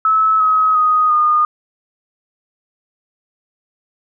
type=tone with pitch steps; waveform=sine; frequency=1299 / 1273 / 1247.5 / 1222.6 Hz; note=E6 / D#6 / D#6 / D#6; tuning=-26 / +39 / +4 / -31 cents; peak=-10 dBFS; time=0.05-1.45 s; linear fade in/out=2 ms; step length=350 ms; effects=none